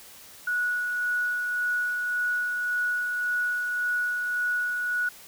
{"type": "tone with tremolo", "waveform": "sine", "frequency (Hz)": 1465, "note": "F#6", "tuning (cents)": -18, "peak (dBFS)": -23, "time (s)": [0.47, 5.09], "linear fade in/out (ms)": 5, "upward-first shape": "sine", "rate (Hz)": 1.8, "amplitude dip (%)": 30, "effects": ["white hiss -48 dBFS RMS until 5.27 s"]}